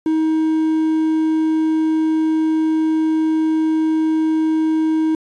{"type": "tone with quantisation", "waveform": "triangle", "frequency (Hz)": 316.4, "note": "D#4", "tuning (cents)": 29, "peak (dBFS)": -12, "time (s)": [0.06, 5.15], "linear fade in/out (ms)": 2, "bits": 7, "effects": ["resampled to 22050 Hz"]}